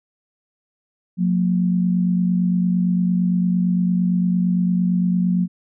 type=tone pair together; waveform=sine; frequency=180 / 228.8 Hz; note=F#3 / A#3; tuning=-47 / -32 cents; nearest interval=major third; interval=415 cents; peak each=-16 / -24 dBFS; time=1.17-5.48 s; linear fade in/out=50 ms; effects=none